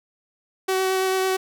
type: tone with vibrato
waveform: sawtooth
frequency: 377.9 Hz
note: F#4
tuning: 37 cents sharp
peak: -16 dBFS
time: 0.68-1.37 s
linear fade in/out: 10 ms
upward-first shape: sine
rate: 9 Hz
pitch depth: 10 cents each way
effects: none

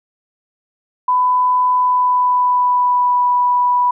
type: tone with pitch glide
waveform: sine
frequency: 1000 to 984 Hz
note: B5 to B5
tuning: +21 to -7 cents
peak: -11 dBFS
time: 1.08-3.91 s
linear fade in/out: 5 ms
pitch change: -28 cents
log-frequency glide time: 1.74-3.24 s
effects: none

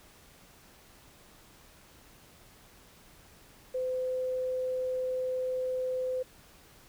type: tone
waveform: sine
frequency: 511 Hz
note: C5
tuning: 41 cents flat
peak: -29 dBFS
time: 3.74-6.23 s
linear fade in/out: 10 ms
effects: pink hiss -57 dBFS RMS until 6.88 s

